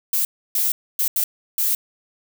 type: noise bursts at uneven times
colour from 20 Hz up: violet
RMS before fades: -20 dBFS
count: 5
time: 0.13-0.25 / 0.55-0.72 / 0.99-1.08 / 1.16-1.24 / 1.58-1.75 s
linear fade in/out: 2 ms
effects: none